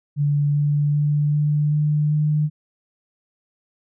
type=tone with pitch steps; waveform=sine; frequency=145.1 / 146.28 / 147.47 / 148.66 / 149.87 / 151.09 Hz; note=D3 / D3 / D3 / D3 / D3 / D3; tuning=-21 / -7 / +8 / +21 / +35 / +49 cents; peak=-16 dBFS; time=0.16-2.5 s; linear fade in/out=50 ms; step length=390 ms; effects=none